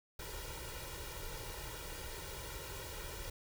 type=noise with comb filter; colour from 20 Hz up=pink; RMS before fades=-45 dBFS; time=0.19-3.3 s; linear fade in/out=5 ms; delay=2.1 ms; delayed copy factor=+0.85; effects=none